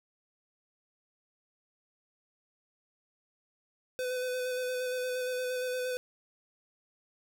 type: tone with vibrato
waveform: square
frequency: 504 Hz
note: B4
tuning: 35 cents sharp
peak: -32 dBFS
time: 3.99-5.97 s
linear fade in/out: 0 ms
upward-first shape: square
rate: 8.6 Hz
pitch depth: 15 cents each way
effects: none